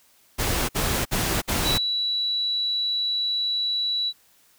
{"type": "noise bursts", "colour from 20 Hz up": "pink", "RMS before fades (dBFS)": -24, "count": 4, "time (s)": [0.38, 1.785], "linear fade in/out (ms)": 20, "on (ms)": 310, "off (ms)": 55}
{"type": "tone", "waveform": "sine", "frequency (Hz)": 3931, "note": "B7", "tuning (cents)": -9, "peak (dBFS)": -22, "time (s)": [1.63, 4.13], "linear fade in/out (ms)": 50}
{"effects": ["white hiss -59 dBFS RMS until 4.58 s"]}